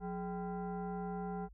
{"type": "tone with frequency modulation", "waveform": "sine", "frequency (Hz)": 180.3, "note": "F#3", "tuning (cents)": -45, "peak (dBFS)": -37, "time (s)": [0, 1.49], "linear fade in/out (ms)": 50, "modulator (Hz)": 600, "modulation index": 1.1, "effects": ["added 50 Hz sine -54 dBFS peak until 1.53 s"]}